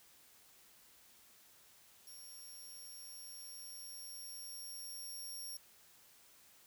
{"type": "tone with level ramp", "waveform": "15% pulse", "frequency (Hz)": 5570, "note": "F8", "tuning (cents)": -5, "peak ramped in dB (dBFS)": [-46, -38], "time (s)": [2.07, 5.57], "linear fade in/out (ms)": 2, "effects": ["white hiss -64 dBFS RMS until 6.66 s"]}